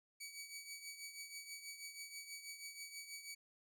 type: tone with tremolo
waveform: 15% pulse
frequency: 2271 Hz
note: C#7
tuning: 41 cents sharp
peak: -39 dBFS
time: 0.2-3.35 s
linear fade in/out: 10 ms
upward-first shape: triangle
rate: 6.2 Hz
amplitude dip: 70%
effects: none